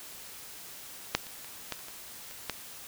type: clicks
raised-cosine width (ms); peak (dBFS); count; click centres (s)
0.2; -6 / -27 / -28 / -15 / -29 / -27 / -29 / -13; 8; 1.15 / 1.268 / 1.446 / 1.723 / 1.792 / 1.884 / 2.311 / 2.497
effects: white hiss -46 dBFS RMS until 2.87 s